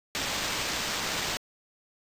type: noise with sample-and-hold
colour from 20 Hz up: white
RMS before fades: -31 dBFS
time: 0.15-1.37 s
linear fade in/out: 0 ms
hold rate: 11025 Hz
effects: resampled to 32000 Hz